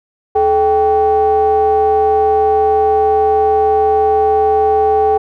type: ring-modulated tone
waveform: triangle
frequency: 176.8 Hz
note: F3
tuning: 22 cents sharp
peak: -4 dBFS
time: 0.35-5.18 s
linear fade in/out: 10 ms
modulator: 606 Hz
effects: none